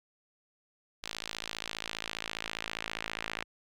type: tone with band-pass filter sweep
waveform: sawtooth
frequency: 54.9 Hz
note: A1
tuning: 3 cents flat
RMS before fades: -40 dBFS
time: 1.03-3.44 s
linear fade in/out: 10 ms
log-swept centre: 4000 to 2300 Hz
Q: 1.3
effects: none